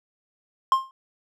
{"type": "tone with exponential decay", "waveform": "triangle", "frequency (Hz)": 1060, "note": "C6", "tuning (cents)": 22, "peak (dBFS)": -10, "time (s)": [0.72, 0.91], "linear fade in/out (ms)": 1, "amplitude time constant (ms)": 40, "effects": []}